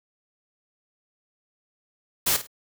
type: noise with echo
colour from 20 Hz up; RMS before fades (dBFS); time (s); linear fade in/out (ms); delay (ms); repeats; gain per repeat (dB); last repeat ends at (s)
white; -22; 2.26-2.37; 10; 51; 2; -12; 2.472
effects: none